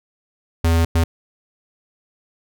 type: tone bursts at uneven times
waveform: square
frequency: 82.9 Hz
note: E2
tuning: 10 cents sharp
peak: -14 dBFS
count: 2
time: 0.64-0.85 / 0.95-1.04 s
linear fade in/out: 5 ms
effects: none